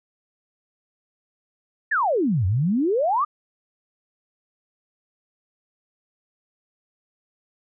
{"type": "exponential two-way sweep", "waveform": "sine", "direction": "down then up", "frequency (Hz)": [1864.7, 87.4, 1258], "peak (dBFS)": -18, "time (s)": [1.91, 3.25], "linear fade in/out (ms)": 10, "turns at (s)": 2.46, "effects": []}